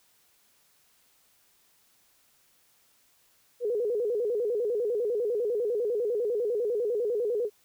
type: tone with vibrato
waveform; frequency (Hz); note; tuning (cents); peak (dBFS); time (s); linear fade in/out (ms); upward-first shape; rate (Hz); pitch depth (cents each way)
sine; 450; A4; +39; -25; 3.6-7.5; 50; square; 10; 130
effects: white hiss -65 dBFS RMS until 7.64 s